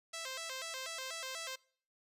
5% pulse tone with vibrato, 587.3 Hz, D5, in tune, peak -29 dBFS, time 0.13-1.56 s, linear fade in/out 10 ms, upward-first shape square, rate 4.1 Hz, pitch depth 200 cents each way, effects noise-tail reverb RT60 0.5 s tail -23 dB re dry + resampled to 32000 Hz

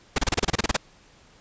pink noise bursts, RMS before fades -21 dBFS, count 12, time 0.16-0.767 s, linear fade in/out 5 ms, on 24 ms, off 29 ms, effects pink hiss -55 dBFS RMS until 1.4 s + resampled to 16000 Hz

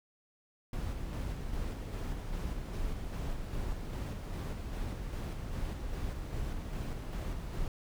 brown noise with tremolo, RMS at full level -36 dBFS, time 0.73-7.68 s, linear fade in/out 2 ms, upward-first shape square, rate 2.5 Hz, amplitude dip 30%, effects none

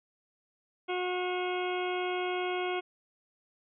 harmonic tone with a mistuned harmonic, 362.5 Hz, F#4, 35 cents flat, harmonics 1 / 2 / 3 / 4 / 6 / 7 / 8 / 9, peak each -32 / -36 / -41 / -42 / -40 / -44 / -46 / -45 dBFS, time 0.88-2.81 s, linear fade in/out 20 ms, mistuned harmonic 8, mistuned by -36 cents, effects none

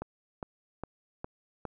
click train, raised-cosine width 1 ms, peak -22 dBFS, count 5, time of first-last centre 0.02-1.653 s, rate 2.45 Hz, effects none

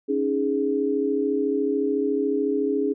sine chord, C# suspended second, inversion none, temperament equal, 277.2 / 311.1 / 415.3 Hz, C#4 / D#4 / G#4, 0 / 0 / 0 cents, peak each -25 / -28 / -23 dBFS, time 0.08-2.94 s, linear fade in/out 20 ms, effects none

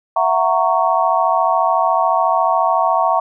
sine chord, F# dominant seventh, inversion third, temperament just, 666 / 740 / 925 / 1110 Hz, E5 / F#5 / A#5 / C#6, +18 / 0 / -14 / +2 cents, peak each -18 dBFS, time 0.16-3.2 s, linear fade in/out 5 ms, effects none

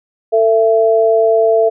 sine tone pair together, 447.6 / 668 Hz, A4 / E5, +30 / +23 cents, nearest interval perfect fifth, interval 693 cents, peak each -11 dBFS, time 0.32-1.7 s, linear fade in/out 20 ms, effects none

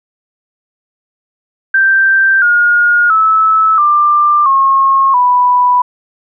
sine tone with pitch steps, 1568 / 1429.6 / 1303.4 / 1188.3 / 1083.4 / 987.8 Hz, G6 / F6 / E6 / D6 / C#6 / B5, 0 / +40 / -20 / +20 / -40 / 0 cents, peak -6 dBFS, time 1.74-5.82 s, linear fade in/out 5 ms, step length 680 ms, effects none

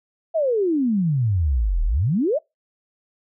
sine exponential two-way sweep, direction down then up, 679 to 36.71 to 679 Hz, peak -17 dBFS, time 0.34-2.39 s, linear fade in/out 20 ms, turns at 1.84 s, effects noise-tail reverb RT60 0.2 s tail -25 dB re dry

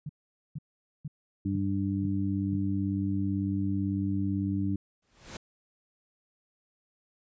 sine tone bursts, 149.4 Hz, D3, 30 cents sharp, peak -33 dBFS, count 6, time 0.06-2.558 s, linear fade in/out 5 ms, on 33 ms, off 460 ms
harmonic tone, 98 Hz, G2, in tune, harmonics 1 / 2 / 3, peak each -31 / -31 / -31 dBFS, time 1.45-4.76 s, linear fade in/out 5 ms
pink noise with exponential growth, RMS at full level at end -38 dBFS, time 5.02-5.37 s, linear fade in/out 5 ms, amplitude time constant 75 ms
effects resampled to 16000 Hz

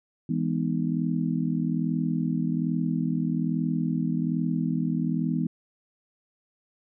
sine chord, E major seventh, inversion none, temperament just, 164.81 / 206 / 247.2 / 309 Hz, E3 / G#3 / B3 / D#4, 0 / -14 / +2 / -12 cents, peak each -27 / -31 / -28 / -33 dBFS, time 0.29-5.47 s, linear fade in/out 5 ms, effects none

